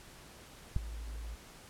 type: tone with ADSR envelope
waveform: sine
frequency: 54.9 Hz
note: A1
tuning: 3 cents flat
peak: -19 dBFS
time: 0.76-1.36 s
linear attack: 4 ms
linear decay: 5 ms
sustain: -20 dB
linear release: 20 ms
effects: pink hiss -54 dBFS RMS until 1.69 s + low-pass 12000 Hz 12 dB/octave